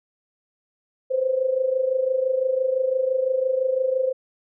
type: tone with amplitude modulation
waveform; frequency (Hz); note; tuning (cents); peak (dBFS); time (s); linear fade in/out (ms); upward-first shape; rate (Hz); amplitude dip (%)
sine; 520; C5; -11; -16; 1.1-4.13; 20; sine; 25.9; 70
effects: none